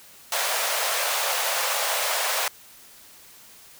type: high-pass noise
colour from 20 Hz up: pink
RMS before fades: -25 dBFS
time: 0.32-2.48 s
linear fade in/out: 2 ms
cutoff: 520 Hz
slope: 48 dB/octave
effects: white hiss -49 dBFS RMS until 3.79 s